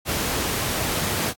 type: noise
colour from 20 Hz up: pink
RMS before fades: -24 dBFS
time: 0.05-1.34 s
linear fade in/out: 50 ms
effects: high-pass 60 Hz 12 dB/octave + AAC 64 kbps